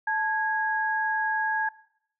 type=tone pair together; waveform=sine; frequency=874.6 / 1651 Hz; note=A5 / G#6; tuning=-11 / -11 cents; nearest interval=major seventh; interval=1100 cents; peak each=-27 / -26 dBFS; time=0.07-1.69 s; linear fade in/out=5 ms; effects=noise-tail reverb RT60 0.7 s tail -20 dB re dry